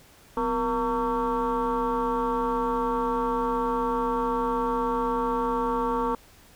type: tone with frequency modulation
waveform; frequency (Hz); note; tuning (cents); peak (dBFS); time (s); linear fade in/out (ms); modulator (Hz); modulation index
sine; 691; F5; -19; -22; 0.37-6.15; 2; 219; 2.3
effects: tanh soft clip ceiling -18 dBFS + pink hiss -54 dBFS RMS until 6.55 s